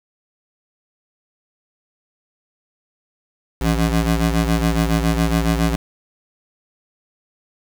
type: ring-modulated tone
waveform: 25% pulse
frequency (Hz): 112.6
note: A2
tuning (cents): +40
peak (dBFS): -9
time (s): 3.61-5.76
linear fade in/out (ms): 5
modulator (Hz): 52.7
effects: 7-bit